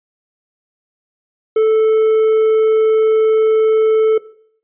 triangle tone, 438.6 Hz, A4, 6 cents flat, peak -7 dBFS, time 1.56-4.18 s, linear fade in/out 5 ms, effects noise-tail reverb RT60 0.6 s tail -18 dB re dry + resampled to 8000 Hz

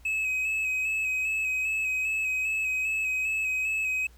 triangle tone with vibrato, 2560 Hz, D#7, 49 cents sharp, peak -24 dBFS, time 0.05-4.07 s, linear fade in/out 5 ms, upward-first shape square, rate 2.5 Hz, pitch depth 22 cents each way, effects added 60 Hz sine -52 dBFS peak until 4.17 s + pink hiss -61 dBFS RMS until 4.17 s

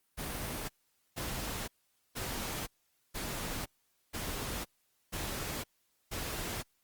pink noise bursts, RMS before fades -38 dBFS, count 7, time 0.17-6.63 s, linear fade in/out 20 ms, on 520 ms, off 470 ms, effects white hiss -75 dBFS RMS until 6.83 s + Opus 32 kbps

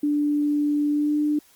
sine tone with pitch glide, 293.7 to 298.1 Hz, D4 to D4, 0 to +26 cents, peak -19 dBFS, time 0.03-1.39 s, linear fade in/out 5 ms, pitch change +26 cents, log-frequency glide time 0.9-1.16 s, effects white hiss -56 dBFS RMS until 1.55 s + Opus 24 kbps

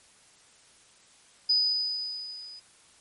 sine tone with level ramp, 4978 Hz, D#8, in tune, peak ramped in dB -19 to -43 dBFS, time 1.49-2.6 s, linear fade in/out 10 ms, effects white hiss -58 dBFS RMS until 3 s + MP3 48 kbps

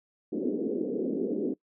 white band-pass noise, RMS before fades -30 dBFS, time 0.32-1.54 s, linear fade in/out 10 ms, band 200 to 460 Hz, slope 48 dB/octave, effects noise-tail reverb RT60 0.1 s tail -21 dB re dry

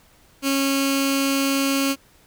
15% pulse tone with notch filter, 274.2 Hz, C#4, 19 cents flat, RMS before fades -21 dBFS, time 0.42-1.96 s, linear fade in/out 50 ms, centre 750 Hz, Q 0.55, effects pink hiss -55 dBFS RMS until 2.26 s

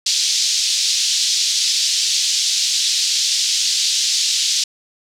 pink band-pass noise, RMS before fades -18 dBFS, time 0.06-4.64 s, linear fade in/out 5 ms, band 3700 to 6600 Hz, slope 24 dB/octave, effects none

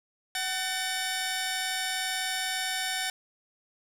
10% pulse tone pair together, 753.4 / 1792 Hz, F#5 / A6, +31 / +31 cents, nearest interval octave + minor third, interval 1500 cents, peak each -23 dBFS, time 0.35-3.1 s, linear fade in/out 2 ms, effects low-pass 12000 Hz 12 dB/octave + 8-bit

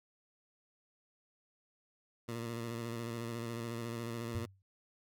15% pulse tone with vibrato, 116.54 Hz, A#2, in tune, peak -32 dBFS, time 2.28-4.46 s, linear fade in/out 10 ms, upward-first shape square, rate 14 Hz, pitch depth 31 cents each way
sine tone with exponential decay, 96.3 Hz, G2, 30 cents flat, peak -32 dBFS, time 4.35-4.62 s, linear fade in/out 0 ms, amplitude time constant 57 ms
effects none

